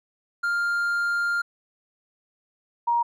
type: tone pair in turn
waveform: triangle / sine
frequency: 1400 / 943.9 Hz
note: F6 / A#5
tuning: +4 / +21 cents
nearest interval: perfect fifth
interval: 683 cents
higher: first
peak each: -20 / -19 dBFS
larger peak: second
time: 0.43-1.42 / 2.87-3.03 s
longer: first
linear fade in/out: 10 ms
effects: none

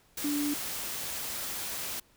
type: tone in noise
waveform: sine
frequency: 291.1 Hz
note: D4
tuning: 15 cents flat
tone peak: -28 dBFS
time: 0.24-0.54 s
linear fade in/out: 5 ms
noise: white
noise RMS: -36 dBFS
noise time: 0.17-2 s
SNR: +5 dB
effects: pink hiss -64 dBFS RMS until 2.16 s

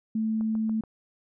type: tone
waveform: sine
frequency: 220 Hz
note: A3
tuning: in tune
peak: -24 dBFS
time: 0.15-0.81 s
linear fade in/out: 5 ms
type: click train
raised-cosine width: 1 ms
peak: -31 dBFS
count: 4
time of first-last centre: 0.41-0.837 s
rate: 7.02 Hz
effects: none

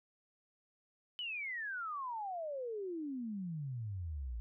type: exponential sweep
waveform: sine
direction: down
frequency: 3030 to 55 Hz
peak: -38 dBFS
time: 1.19-4.4 s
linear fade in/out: 0 ms
effects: none

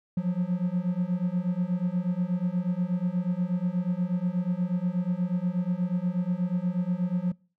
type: beating tone pair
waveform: triangle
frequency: 174.61 / 182.91 Hz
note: F3 / F#3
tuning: 0 / -20 cents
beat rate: 8.3 Hz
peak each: -26 / -25 dBFS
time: 0.17-7.32 s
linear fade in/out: 5 ms
effects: noise-tail reverb RT60 0.4 s tail -25 dB re dry

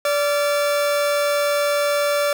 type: tone pair together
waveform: 40% pulse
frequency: 580 / 1376.5 Hz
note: D5 / F6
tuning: -22 / -25 cents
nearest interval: octave + minor third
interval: 1497 cents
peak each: -17 / -26 dBFS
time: 0.05-2.33 s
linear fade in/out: 2 ms
effects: 8-bit

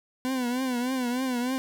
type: tone with vibrato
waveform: 40% pulse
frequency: 251.8 Hz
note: B3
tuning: 34 cents sharp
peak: -25 dBFS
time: 0.25-1.58 s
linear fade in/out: 0 ms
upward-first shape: triangle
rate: 3.3 Hz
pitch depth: 100 cents each way
effects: none

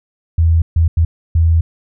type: tone bursts at uneven times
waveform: sine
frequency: 82.3 Hz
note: E2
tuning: 2 cents flat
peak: -8 dBFS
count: 4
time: 0.38-0.62 / 0.76-0.88 / 0.97-1.05 / 1.35-1.61 s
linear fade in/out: 5 ms
effects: none

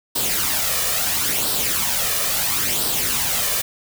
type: noise with flanger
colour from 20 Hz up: white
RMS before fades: -21 dBFS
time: 0.15-3.62 s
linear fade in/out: 10 ms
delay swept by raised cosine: 0.22 to 1.72 ms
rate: 0.74 Hz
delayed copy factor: +0.55
effects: none

